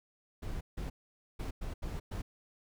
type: noise bursts at uneven times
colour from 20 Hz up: brown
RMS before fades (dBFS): -38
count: 6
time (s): 0.42-0.61 / 0.77-0.9 / 1.39-1.51 / 1.61-1.74 / 1.82-2 / 2.11-2.22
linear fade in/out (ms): 10
effects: none